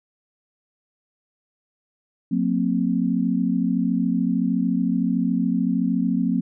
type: tone cluster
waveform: sine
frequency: 180.9 / 228.8 / 262.4 Hz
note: F#3 / A#3 / C4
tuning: -39 / -32 / +5 cents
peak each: -23 dBFS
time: 2.31-6.41 s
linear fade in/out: 10 ms
effects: none